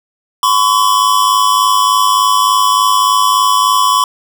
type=tone pair together; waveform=square; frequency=1021 / 1124.4 Hz; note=C6 / C#6; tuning=-43 / +24 cents; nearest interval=major second; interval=167 cents; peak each=-12 / -12 dBFS; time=0.43-4.04 s; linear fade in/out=2 ms; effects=none